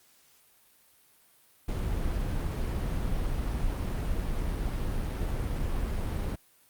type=noise; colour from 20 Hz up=brown; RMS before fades=-30 dBFS; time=1.68-6.36 s; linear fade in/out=10 ms; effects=white hiss -62 dBFS RMS until 6.69 s + Opus 48 kbps